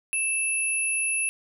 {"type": "tone pair together", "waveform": "sine", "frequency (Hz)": [2637, 10548], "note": ["E7", "E9"], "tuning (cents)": [0, 0], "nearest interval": "2 octaves", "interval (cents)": 2400, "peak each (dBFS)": -26, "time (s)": [0.13, 1.29], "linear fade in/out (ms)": 0, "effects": []}